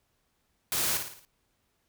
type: noise with echo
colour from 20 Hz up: white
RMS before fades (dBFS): -29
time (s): 0.72-0.97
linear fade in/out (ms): 0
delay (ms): 56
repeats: 5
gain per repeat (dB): -6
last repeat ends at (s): 1.25
effects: pink hiss -74 dBFS RMS until 1.88 s